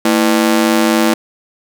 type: ring-modulated tone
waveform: sawtooth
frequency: 277.2 Hz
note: C#4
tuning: in tune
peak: -3 dBFS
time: 0.05-1.14 s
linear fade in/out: 5 ms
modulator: 52 Hz
effects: none